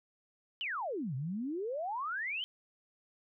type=exponential two-way sweep; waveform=sine; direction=down then up; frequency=3155 to 123.47 to 3155 Hz; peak=-34 dBFS; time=0.61-2.44 s; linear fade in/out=0 ms; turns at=1.15 s; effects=none